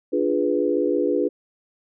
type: chord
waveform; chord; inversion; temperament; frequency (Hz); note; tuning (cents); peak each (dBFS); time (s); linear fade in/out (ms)
sine; D diminished seventh; none; equal; 293.7 / 349.2 / 415.3 / 493.9; D4 / F4 / Ab4 / Cb5; 0 / 0 / 0 / 0; -24; 0.12-1.29; 20
effects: none